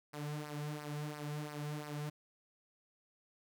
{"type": "tone with flanger", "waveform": "sawtooth", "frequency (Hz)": 148.8, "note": "D3", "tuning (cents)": 23, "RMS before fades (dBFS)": -42, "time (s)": [0.13, 2.1], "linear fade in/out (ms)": 10, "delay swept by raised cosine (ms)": [0.28, 3.28], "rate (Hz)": 2.9, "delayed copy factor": -0.7, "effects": []}